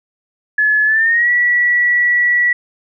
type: tone with pitch glide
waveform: sine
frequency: 1711 to 1942.8 Hz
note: A6 to B6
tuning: -49 to -29 cents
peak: -10 dBFS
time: 0.58-2.53 s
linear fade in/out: 5 ms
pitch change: +220 cents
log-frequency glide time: 0.85-1.3 s
effects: none